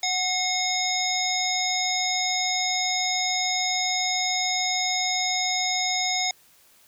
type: harmonic tone with a mistuned harmonic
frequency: 740 Hz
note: F#5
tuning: in tune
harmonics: 1 / 3 / 5 / 7 / 9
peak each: -29 / -29 / -29 / -29 / -29 dBFS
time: 0.03-6.31 s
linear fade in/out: 2 ms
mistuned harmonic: 3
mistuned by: -53 cents
effects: white hiss -57 dBFS RMS until 6.87 s